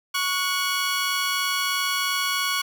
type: tone pair together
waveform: 15% pulse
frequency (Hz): 1115 / 1459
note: C#6 / F#6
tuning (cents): +10 / -25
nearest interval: perfect fourth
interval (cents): 465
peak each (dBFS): -18 / -20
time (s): 0.14-2.62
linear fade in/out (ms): 10
effects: none